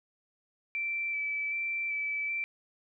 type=tone with vibrato; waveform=sine; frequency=2325 Hz; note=D7; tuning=18 cents flat; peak=-30 dBFS; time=0.75-2.44 s; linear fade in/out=0 ms; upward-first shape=square; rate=1.3 Hz; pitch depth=13 cents each way; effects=none